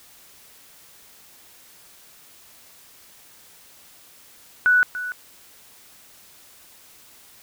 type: tone with echo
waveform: sine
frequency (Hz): 1480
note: F#6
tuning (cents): 0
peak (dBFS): -13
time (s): 4.66-4.83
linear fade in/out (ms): 0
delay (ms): 290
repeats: 1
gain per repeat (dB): -13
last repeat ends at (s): 5.12
effects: white hiss -50 dBFS RMS until 7.42 s